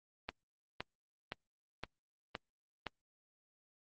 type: click train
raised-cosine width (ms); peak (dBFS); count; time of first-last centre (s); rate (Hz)
0.3; -22; 6; 0.29-2.867; 1.94
effects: Opus 24 kbps

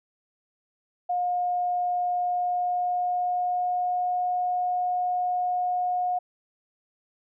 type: tone with pitch glide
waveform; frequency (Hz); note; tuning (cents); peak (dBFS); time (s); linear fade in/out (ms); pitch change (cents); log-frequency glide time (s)
sine; 715 to 722.1; F5 to F#5; +41 to -42; -23; 1.09-6.19; 10; +17; 2.16-4.27
effects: none

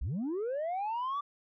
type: linear sweep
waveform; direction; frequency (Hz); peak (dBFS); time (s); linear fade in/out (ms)
sine; up; 43.82 to 1174.7; -29; 0.01-1.21; 10
effects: tanh soft clip ceiling -30 dBFS

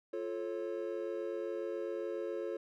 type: chord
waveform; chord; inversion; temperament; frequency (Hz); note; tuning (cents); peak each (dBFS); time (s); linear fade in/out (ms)
triangle; F augmented; none; just; 349.2 / 436.5 / 545.7; F4 / A4 / C#5; 0 / -14 / -27; -38 / -38 / -39; 0.13-2.57; 5
effects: none

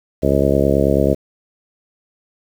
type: harmonic tone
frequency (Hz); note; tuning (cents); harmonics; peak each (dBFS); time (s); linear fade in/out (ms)
69.3; C#2; 0; 1 / 2 / 3 / 4 / 5 / 6 / 7 / 8 / 9; -21 / -21 / -21 / -21 / -21 / -21 / -21 / -21 / -21; 0.22-1.15; 20
effects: 7-bit

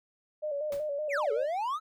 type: tone with vibrato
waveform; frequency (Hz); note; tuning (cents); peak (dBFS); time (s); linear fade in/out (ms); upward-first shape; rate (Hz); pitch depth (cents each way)
sine; 587.3; D5; 0; -30; 0.42-1.46; 20; square; 5.3; 60
type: noise with exponential decay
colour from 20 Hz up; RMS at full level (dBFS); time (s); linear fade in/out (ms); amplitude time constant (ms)
pink; -42; 0.72-0.91; 2; 40
type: exponential two-way sweep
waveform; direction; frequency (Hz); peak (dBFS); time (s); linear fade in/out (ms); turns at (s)
triangle; down then up; 2732 to 420 to 1333; -27; 1.09-1.8; 50; 1.32
effects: none

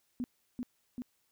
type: tone with echo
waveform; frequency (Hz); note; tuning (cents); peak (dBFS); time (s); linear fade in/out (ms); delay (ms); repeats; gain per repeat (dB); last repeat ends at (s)
sine; 246.9; B3; 0; -32; 0.2-0.24; 0; 390; 2; -2; 1.02
effects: white hiss -75 dBFS RMS until 1.31 s

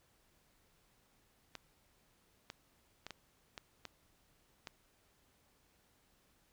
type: clicks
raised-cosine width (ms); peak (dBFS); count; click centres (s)
0.2; -27; 7; 1.553 / 2.501 / 3.066 / 3.107 / 3.578 / 3.853 / 4.672
effects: pink hiss -72 dBFS RMS until 6.52 s

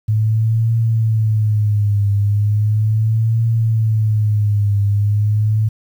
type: tone with vibrato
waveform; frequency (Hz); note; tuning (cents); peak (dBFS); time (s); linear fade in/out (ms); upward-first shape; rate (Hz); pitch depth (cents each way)
sine; 107.4; A2; -41; -12; 0.08-5.69; 10; triangle; 0.37; 110
effects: 8-bit

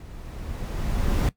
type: noise with level ramp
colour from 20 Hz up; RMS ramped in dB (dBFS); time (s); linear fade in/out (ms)
brown; -41 to -20; 0-1.29; 2
effects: noise-tail reverb RT60 0.1 s tail -17 dB re dry

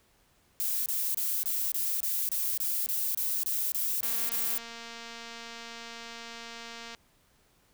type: noise bursts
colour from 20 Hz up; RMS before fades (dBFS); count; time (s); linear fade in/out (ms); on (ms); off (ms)
violet; -30; 14; 0.6-4.578; 0; 260; 26
type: click train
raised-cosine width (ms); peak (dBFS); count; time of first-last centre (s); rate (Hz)
0.2; -26; 678; 4.03-6.948; 232
effects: pink hiss -66 dBFS RMS until 7.73 s

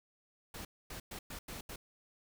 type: noise bursts at uneven times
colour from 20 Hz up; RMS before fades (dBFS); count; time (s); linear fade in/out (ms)
pink; -45; 6; 0.54-0.65 / 0.9-1 / 1.11-1.19 / 1.3-1.39 / 1.48-1.61 / 1.69-1.76; 5
effects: none

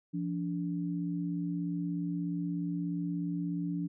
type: tone pair together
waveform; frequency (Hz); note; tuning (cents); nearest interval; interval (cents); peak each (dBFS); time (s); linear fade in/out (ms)
sine; 172 / 288.8; F3 / D4; -26 / -29; major sixth; 897; -33 / -35; 0.13-3.88; 20
effects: none

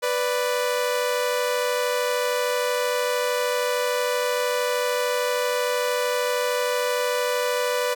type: tone pair together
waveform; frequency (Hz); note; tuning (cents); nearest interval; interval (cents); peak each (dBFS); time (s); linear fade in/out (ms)
sawtooth; 493.9 / 587; B4 / D5; 0 / -1; minor third; 299; -19 / -23; 0.02-7.95; 20
effects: none

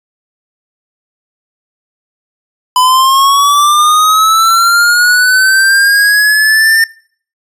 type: linear sweep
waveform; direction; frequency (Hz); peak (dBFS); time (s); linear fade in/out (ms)
square; up; 1000 to 1806; -6; 2.76-6.84; 2
effects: noise-tail reverb RT60 0.5 s tail -22 dB re dry + resampled to 32000 Hz

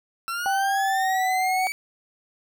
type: linear sweep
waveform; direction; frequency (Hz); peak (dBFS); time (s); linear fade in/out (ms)
40% pulse; up; 1341 to 2291; -26; 0.28-1.72; 0
type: tone with pitch glide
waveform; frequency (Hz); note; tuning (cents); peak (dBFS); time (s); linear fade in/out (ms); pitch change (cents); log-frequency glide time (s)
sine; 784 to 748.2; G5 to F#5; 0 to +19; -21; 0.46-1.67; 0; -81; 0.78-1.23
effects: none

